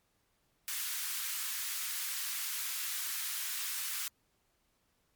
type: high-pass noise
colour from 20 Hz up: white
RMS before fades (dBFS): -37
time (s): 0.68-4.08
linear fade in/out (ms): 0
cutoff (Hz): 1200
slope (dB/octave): 24
effects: pink hiss -75 dBFS RMS until 5.15 s + MP3 96 kbps